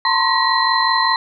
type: tone cluster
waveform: sine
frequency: 903 / 1024 / 1069 / 1911 / 4085 Hz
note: A5 / C6 / C6 / A#6 / C8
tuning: +45 / -38 / +37 / +43 / -42 cents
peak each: -20 dBFS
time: 0.05-1.16 s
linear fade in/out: 2 ms
effects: none